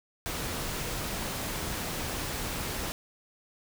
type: noise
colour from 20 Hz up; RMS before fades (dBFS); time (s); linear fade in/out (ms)
pink; -34; 0.26-2.92; 0
effects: none